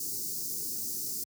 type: band-stop noise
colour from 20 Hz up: white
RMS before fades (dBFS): -35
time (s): 0-1.24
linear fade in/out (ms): 5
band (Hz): 420 to 4800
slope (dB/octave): 48
effects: high-pass 100 Hz 12 dB/octave